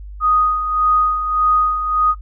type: tone with tremolo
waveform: sine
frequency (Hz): 1244.5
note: D#6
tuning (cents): 0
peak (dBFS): -11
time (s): 0.2-2.15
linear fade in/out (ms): 50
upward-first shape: sine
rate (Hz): 1.7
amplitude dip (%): 60
effects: noise-tail reverb RT60 0.1 s tail -17 dB re dry + added 50 Hz sine -30 dBFS peak until 2.21 s